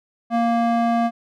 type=tone with band-pass filter; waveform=square; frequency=233.1 Hz; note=A#3; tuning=in tune; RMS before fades=-19 dBFS; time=0.3-1.11 s; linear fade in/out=50 ms; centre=620 Hz; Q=1.3; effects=none